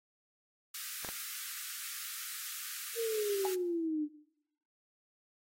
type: high-pass noise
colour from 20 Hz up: white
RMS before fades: -42 dBFS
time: 0.74-3.55 s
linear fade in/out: 5 ms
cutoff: 1200 Hz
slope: 96 dB/octave
type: clicks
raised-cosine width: 0.5 ms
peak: -27 dBFS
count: 2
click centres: 1.048 / 1.089 s
type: exponential sweep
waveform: sine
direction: down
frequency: 471 to 293.7 Hz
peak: -31 dBFS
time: 2.95-4.09 s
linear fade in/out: 50 ms
type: tone with exponential decay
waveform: sine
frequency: 830.6 Hz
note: G#5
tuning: in tune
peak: -31 dBFS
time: 3.45-3.55 s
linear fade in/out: 1 ms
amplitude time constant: 20 ms
effects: noise-tail reverb RT60 0.8 s tail -19 dB re dry + AAC 48 kbps